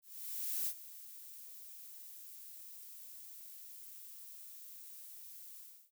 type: noise with ADSR envelope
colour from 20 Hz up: violet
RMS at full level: -36 dBFS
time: 0.02-5.91 s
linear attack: 650 ms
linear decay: 65 ms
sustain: -16 dB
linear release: 320 ms
effects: noise-tail reverb RT60 0.1 s tail -21 dB re dry